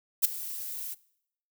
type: noise with ADSR envelope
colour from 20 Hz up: violet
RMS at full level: -19 dBFS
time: 0.22-0.95 s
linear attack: 27 ms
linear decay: 12 ms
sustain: -18 dB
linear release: 21 ms
effects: noise-tail reverb RT60 0.7 s tail -21 dB re dry